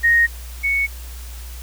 sine tone pair in turn, 1864.7 / 2218 Hz, A#6 / C#7, 0 / 0 cents, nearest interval minor third, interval 300 cents, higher second, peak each -11 / -16 dBFS, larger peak first, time 0.03-0.27 / 0.63-0.87 s, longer neither, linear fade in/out 20 ms, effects added 60 Hz sine -31 dBFS peak until 1.62 s + white hiss -41 dBFS RMS until 1.62 s

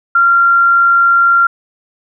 sine tone, 1381 Hz, F6, 20 cents flat, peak -6 dBFS, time 0.15-1.47 s, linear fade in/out 5 ms, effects none

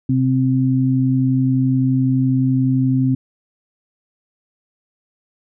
sine tone pair together, 129.86 / 261.6 Hz, C3 / C4, -13 / 0 cents, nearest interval octave, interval 1213 cents, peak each -16 dBFS, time 0.09-3.15 s, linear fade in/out 5 ms, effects none

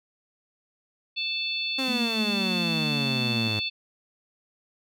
harmonic tone, 880 Hz, A5, in tune, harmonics 3 / 4 / 5, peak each -30 / -31 / -32 dBFS, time 1.16-3.7 s, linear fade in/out 20 ms
sawtooth exponential sweep, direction down, 268.9 to 103.83 Hz, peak -24 dBFS, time 1.78-3.6 s, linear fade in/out 10 ms
sine tone with vibrato, 225 Hz, A3, 39 cents sharp, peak -29 dBFS, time 1.88-3.48 s, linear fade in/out 5 ms, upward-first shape sine, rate 2 Hz, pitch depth 16 cents each way
effects none

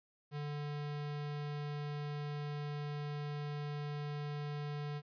square tone, 146.83 Hz, D3, in tune, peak -39 dBFS, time 0.31-5.02 s, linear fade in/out 50 ms, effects resampled to 11025 Hz + 12-bit

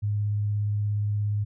sine tone with vibrato, 103.83 Hz, G#2, in tune, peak -23 dBFS, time 0.02-1.45 s, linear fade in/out 20 ms, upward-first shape sine, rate 17 Hz, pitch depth 11 cents each way, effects none

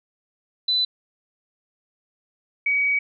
sine tone pair in turn, 4000 / 2265 Hz, B7 / C#7, +21 / +37 cents, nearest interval minor seventh, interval 984 cents, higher first, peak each -18 dBFS, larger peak neither, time 0.68-0.85 / 2.66-2.99 s, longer second, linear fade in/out 5 ms, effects none

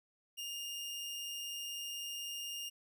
sawtooth tone, 2824 Hz, F7, 19 cents sharp, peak -37 dBFS, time 0.37-2.7 s, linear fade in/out 20 ms, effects none

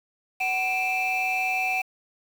sine tone cluster, 751 / 2369 / 2628 Hz, F#5 / D7 / E7, +26 / +14 / -6 cents, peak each -26 dBFS, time 0.4-1.82 s, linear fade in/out 10 ms, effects tanh soft clip ceiling -18 dBFS + 7-bit

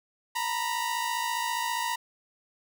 sawtooth tone pair together, 924 / 978.9 Hz, A#5 / B5, -16 / -16 cents, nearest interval minor second, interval 100 cents, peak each -27 dBFS, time 0.35-1.96 s, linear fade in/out 10 ms, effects none

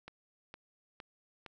click train, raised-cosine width 0.3 ms, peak -30 dBFS, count 4, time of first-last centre 0.08-1.462 s, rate 2.17 Hz, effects none

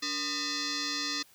sine tone with frequency modulation, 289 Hz, D4, 28 cents flat, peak -30 dBFS, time 0.02-1.23 s, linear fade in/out 10 ms, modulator 760 Hz, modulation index 7.3, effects white hiss -60 dBFS RMS until 1.34 s

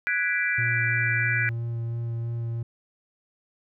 sine chord, G# half-diminished seventh, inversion third, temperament equal, 1480 / 1661.2 / 1975.5 / 2349 Hz, F#6 / G#6 / B6 / D7, 0 / 0 / 0 / 0 cents, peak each -28 / -28 / -28 / -28 dBFS, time 0.07-1.49 s, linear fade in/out 0 ms
triangle tone with vibrato, 116.54 Hz, A#2, in tune, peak -25 dBFS, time 0.58-2.63 s, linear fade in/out 5 ms, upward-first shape sine, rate 3 Hz, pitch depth 12 cents each way
effects none

